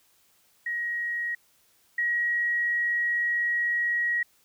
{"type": "tone pair in turn", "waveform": "sine", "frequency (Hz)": [1894, 1902], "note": ["A#6", "A#6"], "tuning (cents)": [27, 34], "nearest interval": "unison", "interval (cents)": 7, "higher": "second", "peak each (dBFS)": [-27, -23], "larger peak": "second", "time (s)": [[0.66, 1.35], [1.98, 4.23]], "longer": "second", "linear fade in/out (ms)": 5, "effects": ["white hiss -64 dBFS RMS until 4.44 s"]}